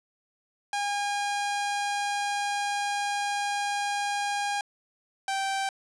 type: tone pair in turn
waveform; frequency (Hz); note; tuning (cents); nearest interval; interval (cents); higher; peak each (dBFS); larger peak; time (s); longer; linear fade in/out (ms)
sawtooth; 813 / 779.7; G#5 / G5; -37 / -10; minor second; 73; first; -23; neither; 0.73-4.61 / 5.28-5.69; first; 2
effects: resampled to 22050 Hz + 10-bit